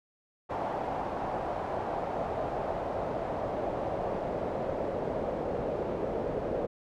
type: noise with band-pass filter sweep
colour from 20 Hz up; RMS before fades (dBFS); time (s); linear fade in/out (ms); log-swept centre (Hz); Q
brown; -33; 0.49-6.67; 20; 790 to 520; 2.5
effects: none